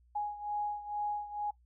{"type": "beating tone pair", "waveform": "sine", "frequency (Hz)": [830, 832.2], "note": ["G#5", "G#5"], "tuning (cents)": [-1, 3], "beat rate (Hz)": 2.2, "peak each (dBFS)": [-35, -39], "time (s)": [0.15, 1.51], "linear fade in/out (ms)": 10, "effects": ["noise-tail reverb RT60 0.1 s tail -17 dB re dry", "added 60 Hz sine -62 dBFS peak until 1.65 s"]}